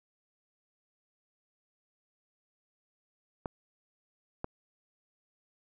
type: clicks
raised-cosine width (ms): 1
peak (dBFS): -20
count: 2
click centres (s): 3.458 / 4.444
effects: none